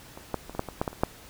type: clicks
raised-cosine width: 1 ms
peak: -27 / -13 / -25 / -24 / -12 / -21 / -11 / -14 / -28 / -7 dBFS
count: 10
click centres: 0.175 / 0.343 / 0.496 / 0.55 / 0.594 / 0.687 / 0.815 / 0.878 / 0.93 / 1.035 s
effects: pink hiss -49 dBFS RMS until 1.29 s